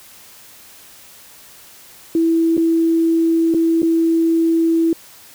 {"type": "tone with dropouts", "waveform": "sine", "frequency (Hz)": 329.3, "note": "E4", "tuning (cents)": -2, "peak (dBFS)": -12, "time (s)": [2.15, 4.93], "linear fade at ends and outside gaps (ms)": 2, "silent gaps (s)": [[2.569, 2.577], [3.54, 3.546], [3.82, 3.829]], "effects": ["white hiss -43 dBFS RMS until 5.34 s"]}